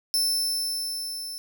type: tone with level ramp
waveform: sawtooth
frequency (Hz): 5300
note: E8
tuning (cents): +9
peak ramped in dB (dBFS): -18 to -31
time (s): 0.14-1.38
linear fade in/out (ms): 0
effects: none